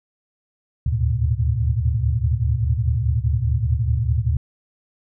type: tone cluster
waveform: sine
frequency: 73.5 / 78.4 / 106.6 / 117.4 / 130.3 Hz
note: D2 / D#2 / G#2 / A#2 / C3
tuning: +2 / +14 / +46 / +13 / -7 cents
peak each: -22 / -25 / -23 / -22 / -30 dBFS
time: 0.86-4.37 s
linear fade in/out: 5 ms
effects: none